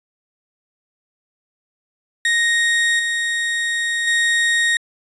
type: tone with level steps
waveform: 35% pulse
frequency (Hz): 1866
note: A#6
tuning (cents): +1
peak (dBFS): -13 / -17 / -13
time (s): 2.25-4.77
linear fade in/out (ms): 2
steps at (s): 2.99 / 4.07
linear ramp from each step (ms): 5
effects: resampled to 22050 Hz